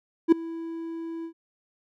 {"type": "tone with ADSR envelope", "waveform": "triangle", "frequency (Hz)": 330, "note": "E4", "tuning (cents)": 2, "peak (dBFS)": -8, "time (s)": [0.28, 1.33], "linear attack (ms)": 41, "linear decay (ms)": 5, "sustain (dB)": -22, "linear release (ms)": 85, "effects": []}